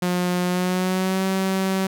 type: tone with pitch glide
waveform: sawtooth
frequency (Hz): 179 to 190.74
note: F3 to G3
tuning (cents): +43 to -47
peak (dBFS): -16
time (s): 0.02-1.87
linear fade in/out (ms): 5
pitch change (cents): +110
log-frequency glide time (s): 0.45-1.25
effects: none